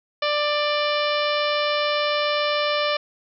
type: harmonic tone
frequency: 591 Hz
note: D5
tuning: 11 cents sharp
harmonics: 1 / 2 / 3 / 4 / 5 / 6 / 7 / 8 / 9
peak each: -23 / -26 / -31 / -29 / -30 / -32 / -34 / -37 / -36 dBFS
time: 0.22-2.97 s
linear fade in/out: 5 ms
effects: none